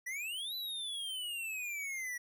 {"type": "exponential two-way sweep", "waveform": "square", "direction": "up then down", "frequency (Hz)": [1922, 4018, 1922], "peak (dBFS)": -38, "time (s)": [0.06, 2.18], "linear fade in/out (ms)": 10, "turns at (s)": 0.55, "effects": []}